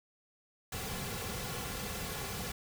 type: noise with comb filter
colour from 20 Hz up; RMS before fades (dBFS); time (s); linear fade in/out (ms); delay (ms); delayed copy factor
pink; -39; 0.72-2.52; 5; 3.2; -0.6
effects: none